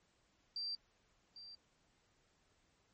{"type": "tone with echo", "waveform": "sine", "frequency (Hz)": 4699, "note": "D8", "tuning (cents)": 0, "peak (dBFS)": -39, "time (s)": [0.56, 0.75], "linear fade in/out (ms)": 2, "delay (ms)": 800, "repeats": 1, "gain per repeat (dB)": -12, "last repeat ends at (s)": 1.55, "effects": ["pink hiss -75 dBFS RMS until 2.93 s", "MP3 32 kbps"]}